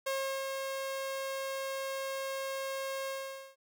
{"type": "tone with ADSR envelope", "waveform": "sawtooth", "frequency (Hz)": 539, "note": "C#5", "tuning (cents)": -49, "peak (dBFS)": -27, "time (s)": [0.06, 3.56], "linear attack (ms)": 10, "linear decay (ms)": 370, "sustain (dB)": -4, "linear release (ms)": 480, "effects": []}